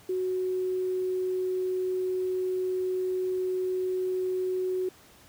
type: tone with quantisation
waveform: sine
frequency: 370 Hz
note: F#4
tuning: in tune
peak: -26 dBFS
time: 0.09-4.89 s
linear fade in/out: 5 ms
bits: 9
effects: pink hiss -55 dBFS RMS until 5.28 s + high-pass 60 Hz 12 dB/octave

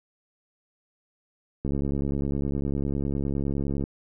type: click train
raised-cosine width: 3 ms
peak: -16 dBFS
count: 154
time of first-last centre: 1.65-3.839 s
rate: 69.9 Hz
effects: none

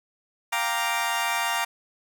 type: chord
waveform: 20% pulse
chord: G minor seventh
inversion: third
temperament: equal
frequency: 698.5 / 784 / 932.3 / 1174.7 Hz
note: F5 / G5 / Bb5 / D6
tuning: 0 / 0 / 0 / 0 cents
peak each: -26 / -27 / -22 / -26 dBFS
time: 0.52-1.65 s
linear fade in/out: 10 ms
effects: none

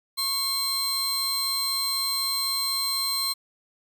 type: tone pair together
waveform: sawtooth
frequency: 1091 / 4128 Hz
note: C#6 / C8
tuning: -28 / -24 cents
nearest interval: octave + major seventh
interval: 2304 cents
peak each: -30 / -22 dBFS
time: 0.17-3.34 s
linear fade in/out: 20 ms
effects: 10-bit

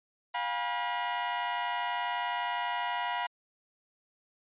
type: tone cluster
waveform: sawtooth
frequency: 708 / 807 / 968 Hz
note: F5 / G#5 / B5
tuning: +23 / -50 / -35 cents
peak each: -32 / -35 / -28 dBFS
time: 0.34-3.27 s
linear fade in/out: 10 ms
effects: resampled to 8000 Hz

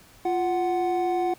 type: tone pair together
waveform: triangle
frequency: 348.9 / 741.4 Hz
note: F4 / F#5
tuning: -2 / +3 cents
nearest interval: octave + minor second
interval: 1305 cents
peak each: -23 dBFS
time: 0.25-1.34 s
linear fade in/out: 5 ms
effects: pink hiss -53 dBFS RMS until 1.38 s

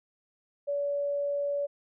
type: tone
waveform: sine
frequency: 571 Hz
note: D5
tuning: 49 cents flat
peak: -27 dBFS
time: 0.67-1.67 s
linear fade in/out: 20 ms
effects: none

